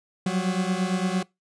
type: beating tone pair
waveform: 40% pulse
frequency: 181.8 / 190.6 Hz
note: F#3 / G3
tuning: -30 / -48 cents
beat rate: 8.8 Hz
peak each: -24 / -26 dBFS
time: 0.26-1.23 s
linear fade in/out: 5 ms
effects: noise-tail reverb RT60 0.2 s tail -23 dB re dry + resampled to 22050 Hz